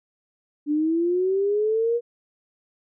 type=linear sweep; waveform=sine; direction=up; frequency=290 to 479.2 Hz; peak=-19 dBFS; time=0.66-2.01 s; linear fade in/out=50 ms; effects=none